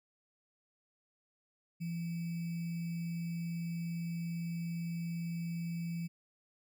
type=tone with sample-and-hold; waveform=sine; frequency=168.8 Hz; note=E3; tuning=41 cents sharp; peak=-35 dBFS; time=1.8-6.08 s; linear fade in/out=20 ms; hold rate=2450 Hz; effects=none